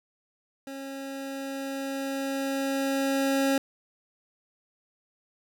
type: tone with level ramp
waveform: 25% pulse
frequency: 272.5 Hz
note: C#4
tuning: 29 cents flat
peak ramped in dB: -33 to -18 dBFS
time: 0.67-3.58 s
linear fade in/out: 2 ms
effects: none